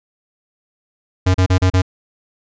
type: tone bursts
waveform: square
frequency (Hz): 92.5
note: F#2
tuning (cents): 0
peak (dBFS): -11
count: 5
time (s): 1.26-1.82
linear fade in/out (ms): 10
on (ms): 84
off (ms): 35
effects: resampled to 16000 Hz